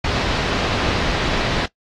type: low-pass noise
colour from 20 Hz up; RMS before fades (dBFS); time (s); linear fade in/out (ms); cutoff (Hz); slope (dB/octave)
pink; -21; 0.04-1.66; 5; 4700; 24
effects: noise-tail reverb RT60 0.1 s tail -18 dB re dry + AAC 48 kbps